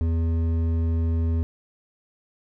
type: tone with hard clipping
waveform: sine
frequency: 82.41 Hz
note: E2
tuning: in tune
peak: -22 dBFS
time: 0.01-1.43 s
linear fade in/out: 0 ms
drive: 9 dB
effects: none